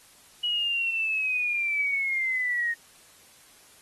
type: linear sweep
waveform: sine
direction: down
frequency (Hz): 2923 to 1857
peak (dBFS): -24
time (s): 0.43-2.74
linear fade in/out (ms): 10
effects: white hiss -55 dBFS RMS until 3.81 s + AAC 32 kbps